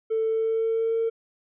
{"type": "tone with pitch glide", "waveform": "triangle", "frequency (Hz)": [444.5, 454.4], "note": ["A4", "A#4"], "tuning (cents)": [18, -44], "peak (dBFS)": -18, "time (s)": [0.1, 1.1], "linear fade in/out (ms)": 20, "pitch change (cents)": 38, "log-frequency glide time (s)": [0.27, 0.98], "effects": ["tanh soft clip ceiling -19 dBFS", "resampled to 8000 Hz"]}